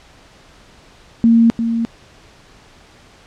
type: tone with echo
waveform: sine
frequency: 230 Hz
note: A#3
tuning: 23 cents flat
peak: -7 dBFS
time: 1.24-1.5 s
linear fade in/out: 0 ms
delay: 350 ms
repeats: 1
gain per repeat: -8 dB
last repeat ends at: 1.85 s
effects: pink hiss -46 dBFS RMS until 3.26 s + low-pass 6000 Hz 12 dB/octave